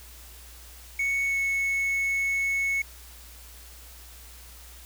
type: tone with pitch glide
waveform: triangle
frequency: 2217 to 2203 Hz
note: C#7 to C#7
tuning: 0 to -11 cents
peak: -22 dBFS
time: 0.99-2.82 s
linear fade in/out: 5 ms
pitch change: -11 cents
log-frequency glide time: 1.26-1.36 s
effects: added 60 Hz sine -47 dBFS peak until 4.85 s + white hiss -49 dBFS RMS until 4.85 s